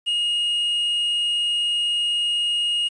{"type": "tone with quantisation", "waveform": "triangle", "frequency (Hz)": 2864, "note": "F7", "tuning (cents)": 43, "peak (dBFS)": -18, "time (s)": [0.06, 2.89], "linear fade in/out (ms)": 20, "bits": 8, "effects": ["resampled to 22050 Hz"]}